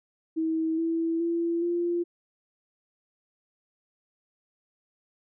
sine tone with pitch steps, 321.5 / 329.4 / 337.5 / 345.8 Hz, E4 / E4 / E4 / F4, -43 / -1 / +41 / -17 cents, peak -24 dBFS, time 0.36-2.04 s, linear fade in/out 20 ms, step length 420 ms, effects none

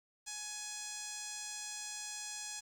5% pulse tone with low-pass filter, 839 Hz, G#5, 17 cents sharp, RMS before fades -44 dBFS, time 0.26-2.61 s, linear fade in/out 20 ms, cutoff 7400 Hz, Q 2.7, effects 10-bit

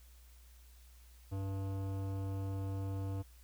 sine tone with hard clipping, 97.2 Hz, G2, 14 cents flat, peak -38 dBFS, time 1.31-3.23 s, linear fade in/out 20 ms, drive 16 dB, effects added 60 Hz sine -56 dBFS peak until 3.43 s + white hiss -66 dBFS RMS until 3.43 s

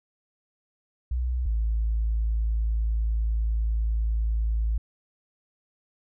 sine tone pair in turn, 61.74 / 55 Hz, B1 / A1, 0 / 0 cents, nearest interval major second, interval 200 cents, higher first, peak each -23 / -21 dBFS, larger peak second, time 1.11-1.46 / 1.46-4.78 s, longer second, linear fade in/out 5 ms, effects tanh soft clip ceiling -18 dBFS

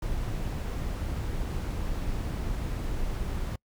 brown noise, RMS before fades -31 dBFS, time 0.02-3.56 s, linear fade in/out 5 ms, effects noise-tail reverb RT60 0.1 s tail -26 dB re dry

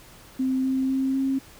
sine tone with pitch steps, 261.1 / 263.5 / 266 / 268.4 Hz, C4 / C4 / C4 / C4, -3 / +12 / +29 / +44 cents, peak -21 dBFS, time 0.39-1.39 s, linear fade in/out 10 ms, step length 250 ms, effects pink hiss -49 dBFS RMS until 1.59 s

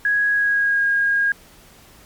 sine tone with pitch glide, 1661.2 to 1628.9 Hz, G#6 to G#6, 0 to -34 cents, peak -15 dBFS, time 0.05-1.32 s, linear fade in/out 2 ms, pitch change -34 cents, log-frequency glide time 0.3-0.84 s, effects pink hiss -48 dBFS RMS until 2.05 s + MP3 96 kbps

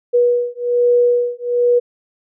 sine beating tone pair, 484.2 / 485.4 Hz, B4 / B4, -34 / -30 cents, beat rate 1.2 Hz, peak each -15 dBFS, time 0.13-1.8 s, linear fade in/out 20 ms, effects none

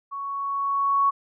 sine tone with level ramp, 1113 Hz, C#6, 7 cents sharp, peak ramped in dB -30 to -16 dBFS, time 0.11-1.11 s, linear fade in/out 20 ms, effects none

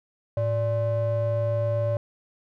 triangle ring-modulated tone, 236.1 Hz, A#3, 22 cents sharp, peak -17 dBFS, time 0.37-1.97 s, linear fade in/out 2 ms, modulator 345 Hz, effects none

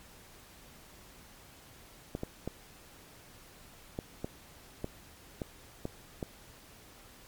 clicks, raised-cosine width 2 ms, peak -21 dBFS, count 9, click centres 2.151 / 2.234 / 2.476 / 3.989 / 4.245 / 4.844 / 5.418 / 5.854 / 6.228 s, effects pink hiss -55 dBFS RMS until 7.27 s + MP3 96 kbps

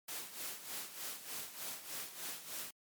white noise with tremolo, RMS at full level -42 dBFS, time 0.08-2.71 s, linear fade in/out 5 ms, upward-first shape sine, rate 3.3 Hz, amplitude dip 70%, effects high-pass 150 Hz 12 dB/octave + MP3 96 kbps

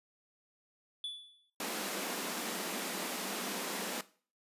triangle tone with exponential decay, 3452 Hz, A7, 34 cents flat, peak -33 dBFS, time 1.04-1.5 s, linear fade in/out 2 ms, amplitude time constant 100 ms
pink high-pass noise, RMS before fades -38 dBFS, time 1.6-4.01 s, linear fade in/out 2 ms, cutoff 180 Hz, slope 96 dB/octave
effects noise-tail reverb RT60 0.4 s tail -17 dB re dry + resampled to 32000 Hz

